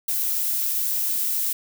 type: noise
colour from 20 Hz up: violet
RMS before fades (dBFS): -24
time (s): 0.08-1.53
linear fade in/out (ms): 5
effects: none